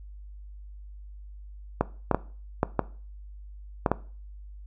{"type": "clicks", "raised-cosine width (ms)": 1, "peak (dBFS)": -7, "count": 7, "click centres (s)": [1.81, 2.113, 2.146, 2.631, 2.793, 3.862, 3.916], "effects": ["noise-tail reverb RT60 0.4 s tail -18 dB re dry", "added 50 Hz sine -41 dBFS peak until 4.66 s"]}